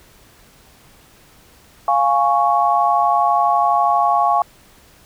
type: chord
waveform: sine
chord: Db major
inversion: first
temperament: equal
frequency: 698.5 / 830.6 / 1108.7 Hz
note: F5 / Ab5 / Db6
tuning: 0 / 0 / 0 cents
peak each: -17 dBFS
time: 1.88-4.42 s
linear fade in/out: 2 ms
effects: pink hiss -49 dBFS RMS until 5.05 s